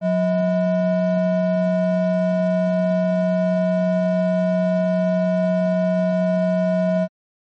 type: ring-modulated tone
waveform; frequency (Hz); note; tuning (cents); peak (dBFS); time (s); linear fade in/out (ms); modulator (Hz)
triangle; 410; G#4; -22; -11; 0.01-7.08; 50; 229
effects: MP3 32 kbps